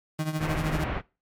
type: tone with tremolo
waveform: 35% pulse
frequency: 155.56 Hz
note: D#3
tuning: in tune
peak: -22 dBFS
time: 0.19-0.84 s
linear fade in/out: 2 ms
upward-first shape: triangle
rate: 13 Hz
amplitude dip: 80%
type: low-pass noise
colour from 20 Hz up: pink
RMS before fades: -30 dBFS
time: 0.38-1.02 s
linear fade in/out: 50 ms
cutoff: 2500 Hz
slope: 24 dB/octave
effects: noise-tail reverb RT60 0.3 s tail -22 dB re dry + MP3 96 kbps